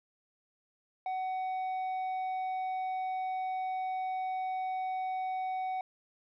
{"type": "tone with tanh clipping", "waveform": "triangle", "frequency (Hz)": 750, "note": "F#5", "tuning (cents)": 23, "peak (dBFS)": -33, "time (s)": [1.06, 5.81], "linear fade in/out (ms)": 2, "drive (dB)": 10, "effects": []}